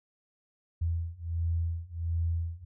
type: beating tone pair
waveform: sine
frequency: 83 / 84.4 Hz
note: E2 / E2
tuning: +12 / +41 cents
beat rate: 1.4 Hz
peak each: -32 / -31 dBFS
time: 0.81-2.65 s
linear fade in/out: 10 ms
effects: none